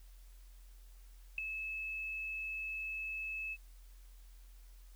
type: tone with ADSR envelope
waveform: sine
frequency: 2600 Hz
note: E7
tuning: 24 cents flat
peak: -28 dBFS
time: 1.38-3.57 s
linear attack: 3 ms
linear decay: 4 ms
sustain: -10 dB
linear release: 45 ms
effects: added 43 Hz sine -53 dBFS peak until 4.95 s + white hiss -68 dBFS RMS until 4.95 s